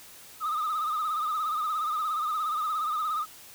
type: tone with vibrato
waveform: sine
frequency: 1244.5 Hz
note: D#6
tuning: in tune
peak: -24 dBFS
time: 0.4-3.26 s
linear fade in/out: 50 ms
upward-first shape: sine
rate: 17 Hz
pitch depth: 73 cents each way
effects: tanh soft clip ceiling -25 dBFS + white hiss -49 dBFS RMS until 3.54 s